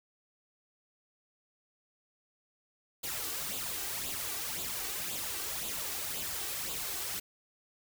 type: noise with flanger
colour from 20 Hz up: white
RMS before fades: -37 dBFS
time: 3.03-7.2 s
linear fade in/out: 10 ms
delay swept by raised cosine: 0.26 to 2.66 ms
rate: 1.9 Hz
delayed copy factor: +0.6
effects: none